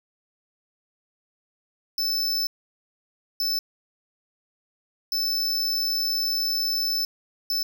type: tone bursts at uneven times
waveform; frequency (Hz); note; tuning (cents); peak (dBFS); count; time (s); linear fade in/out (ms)
square; 5274; E8; 0; -23; 4; 1.98-2.47 / 3.4-3.59 / 5.12-7.05 / 7.5-7.63; 2
effects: none